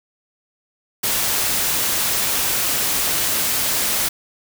white noise, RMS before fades -20 dBFS, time 1.03-4.09 s, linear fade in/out 10 ms, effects none

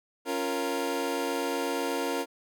25% pulse chord, Bb minor, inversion first, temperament equal, 277.2 / 349.2 / 466.2 Hz, Db4 / F4 / Bb4, 0 / 0 / 0 cents, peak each -29 / -30 / -28 dBFS, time 0.25-2.26 s, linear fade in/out 50 ms, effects none

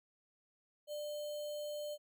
sine tone with sample-and-hold, 594 Hz, D5, 20 cents sharp, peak -39 dBFS, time 0.87-1.98 s, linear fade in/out 50 ms, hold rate 3675 Hz, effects none

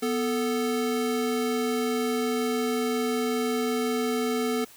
square tone pair together, 246.9 / 440 Hz, B3 / A4, 0 / 0 cents, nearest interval minor seventh, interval 1000 cents, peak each -28 / -28 dBFS, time 0.02-4.65 s, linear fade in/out 10 ms, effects white hiss -51 dBFS RMS until 4.76 s

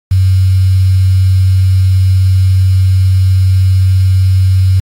sine tone with quantisation, 94 Hz, F#2, 28 cents sharp, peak -5 dBFS, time 0.11-4.8 s, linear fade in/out 5 ms, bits 5, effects AAC 48 kbps

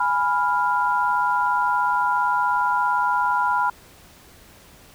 sine chord, F diminished, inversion first, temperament equal, 830.6 / 987.8 / 1396.9 Hz, Ab5 / Cb6 / F6, 0 / 0 / 0 cents, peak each -25 / -20 / -24 dBFS, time 0-3.7 s, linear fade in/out 5 ms, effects pink hiss -49 dBFS RMS until 4.94 s

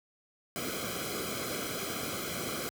pink noise with comb filter, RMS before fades -36 dBFS, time 0.56-2.69 s, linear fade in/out 0 ms, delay 1.1 ms, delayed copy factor -0.85, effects high-pass 80 Hz 12 dB/octave

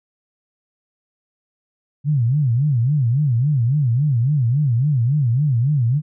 sine tone with vibrato, 132 Hz, C3, 16 cents sharp, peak -14 dBFS, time 2.04-6.02 s, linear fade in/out 50 ms, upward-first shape sine, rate 3.6 Hz, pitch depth 250 cents each way, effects none

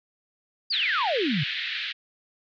sine exponential sweep, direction down, 4978 to 128.6 Hz, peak -23 dBFS, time 0.7-1.44 s, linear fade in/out 10 ms
white band-pass noise, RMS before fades -31 dBFS, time 0.72-1.93 s, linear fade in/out 20 ms, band 1600 to 3900 Hz, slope 48 dB/octave
effects none

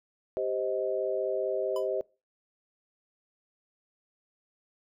sine chord, C minor, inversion second, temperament just, 392.4 / 523.3 / 627.9 Hz, G4 / C5 / Eb5, +2 / 0 / +16 cents, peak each -32 dBFS, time 0.37-2.01 s, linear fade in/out 0 ms
square tone with exponential decay, 1002 Hz, B5, 25 cents sharp, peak -35 dBFS, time 1.76-1.88 s, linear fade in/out 2 ms, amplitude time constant 25 ms
effects noise-tail reverb RT60 0.3 s tail -23 dB re dry

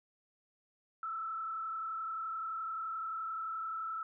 sine tone with frequency modulation, 1318.5 Hz, E6, in tune, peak -36 dBFS, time 1.03-4.03 s, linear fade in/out 2 ms, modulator 31.6 Hz, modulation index 1, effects none

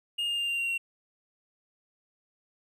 triangle tone with pitch steps, 2838 / 2818 / 2799 / 2780 / 2760 / 2741 Hz, F7 / F7 / F7 / F7 / F7 / F7, +27 / +15 / +3 / -9 / -21 / -33 cents, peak -26 dBFS, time 0.18-0.78 s, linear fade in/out 10 ms, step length 100 ms, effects none

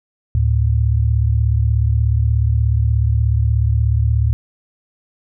sine tone pair together, 73.6 / 110.28 Hz, D2 / A2, +4 / +4 cents, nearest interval perfect fifth, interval 700 cents, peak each -15 dBFS, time 0.35-4.33 s, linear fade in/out 0 ms, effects none

